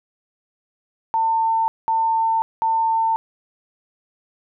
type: tone bursts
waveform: sine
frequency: 899 Hz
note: A5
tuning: 37 cents sharp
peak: -16 dBFS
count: 3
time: 1.14-3.16 s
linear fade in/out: 0 ms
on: 540 ms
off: 200 ms
effects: none